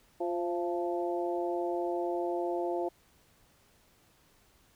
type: harmonic tone with a mistuned harmonic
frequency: 174.9 Hz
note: F3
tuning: 3 cents sharp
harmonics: 2 / 3 / 4 / 5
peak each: -32 / -37 / -35 / -41 dBFS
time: 0.2-2.89 s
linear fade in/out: 10 ms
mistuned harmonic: 4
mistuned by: -35 cents
effects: pink hiss -65 dBFS RMS until 4.75 s